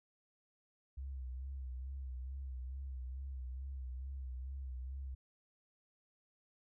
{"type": "tone with vibrato", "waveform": "sine", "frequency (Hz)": 65.41, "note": "C2", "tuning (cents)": 0, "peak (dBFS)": -40, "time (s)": [0.97, 5.15], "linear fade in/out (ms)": 10, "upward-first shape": "sine", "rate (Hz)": 2.3, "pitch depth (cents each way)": 69, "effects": ["tanh soft clip ceiling -36 dBFS"]}